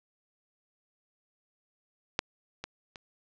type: clicks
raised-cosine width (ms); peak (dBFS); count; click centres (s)
0.2; -8 / -19 / -26; 3; 2.191 / 2.64 / 2.958
effects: low-pass 6000 Hz 12 dB/octave